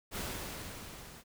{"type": "noise with level ramp", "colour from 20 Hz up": "pink", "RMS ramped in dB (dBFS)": [-37, -52], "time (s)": [0.11, 1.24], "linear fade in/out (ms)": 50, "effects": []}